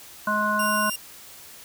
harmonic tone, 210.6 Hz, G#3, 24 cents sharp, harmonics 1 / 3 / 5 / 7, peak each -29 / -30 / -24 / -25 dBFS, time 0.27-0.9 s, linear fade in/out 5 ms
10% pulse tone, 2794 Hz, F7, in tune, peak -19 dBFS, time 0.59-0.96 s, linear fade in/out 5 ms
effects white hiss -45 dBFS RMS until 1.64 s

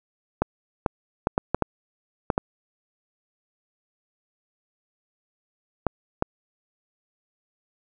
clicks, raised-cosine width 1 ms, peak -6 dBFS, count 10, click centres 0.42 / 0.862 / 1.271 / 1.379 / 1.546 / 1.623 / 2.302 / 2.379 / 5.867 / 6.224 s, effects none

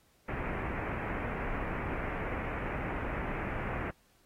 pink low-pass noise, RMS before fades -36 dBFS, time 0.28-3.91 s, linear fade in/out 10 ms, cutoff 2400 Hz, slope 48 dB/octave, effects pink hiss -68 dBFS RMS until 4.25 s + AAC 48 kbps

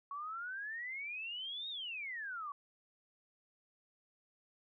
sine exponential two-way sweep, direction up then down, 1108.7 to 3789 to 1108.7 Hz, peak -40 dBFS, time 0.11-2.52 s, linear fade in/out 2 ms, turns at 1.69 s, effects none

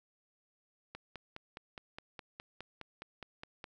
click train, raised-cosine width 0.3 ms, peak -28 dBFS, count 14, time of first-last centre 0.95-3.642 s, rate 4.83 Hz, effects none

